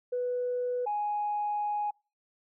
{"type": "tone pair in turn", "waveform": "sine", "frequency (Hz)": [493.9, 832.2], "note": ["B4", "G#5"], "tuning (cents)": [0, 3], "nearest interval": "major sixth", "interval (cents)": 903, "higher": "second", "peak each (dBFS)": -27, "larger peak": "neither", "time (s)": [[0.12, 0.86], [0.86, 1.91]], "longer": "second", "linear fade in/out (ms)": 10, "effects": ["noise-tail reverb RT60 0.3 s tail -26 dB re dry", "tanh soft clip ceiling -23 dBFS"]}